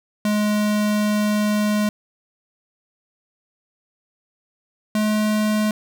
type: tone pair in turn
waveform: square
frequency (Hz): 209.9 / 213.1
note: G#3 / G#3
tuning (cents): +19 / +45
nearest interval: unison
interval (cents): 26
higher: second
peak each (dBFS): -18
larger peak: neither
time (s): 0.25-1.89 / 4.95-5.71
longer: first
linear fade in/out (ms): 2
effects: none